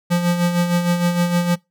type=tone with tremolo; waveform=square; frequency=174.61 Hz; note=F3; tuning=in tune; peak=-14 dBFS; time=0.1-1.56 s; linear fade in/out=20 ms; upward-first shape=sine; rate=6.5 Hz; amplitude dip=55%; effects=noise-tail reverb RT60 0.2 s tail -23 dB re dry